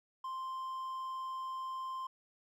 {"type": "tone", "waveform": "triangle", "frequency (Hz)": 1046.5, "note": "C6", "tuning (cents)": 0, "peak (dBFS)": -36, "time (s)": [0.24, 2.07], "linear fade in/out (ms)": 5, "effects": []}